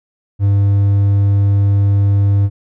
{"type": "tone", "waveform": "triangle", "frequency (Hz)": 100, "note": "G2", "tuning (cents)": 35, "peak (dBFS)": -7, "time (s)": [0.39, 2.5], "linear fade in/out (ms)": 50, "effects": []}